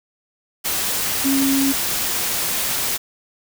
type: tone in noise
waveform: sine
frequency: 272.4 Hz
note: C#4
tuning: 30 cents flat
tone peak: -16 dBFS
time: 1.24-1.73 s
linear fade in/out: 20 ms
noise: white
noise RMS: -22 dBFS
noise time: 0.64-2.98 s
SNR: +3 dB
effects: none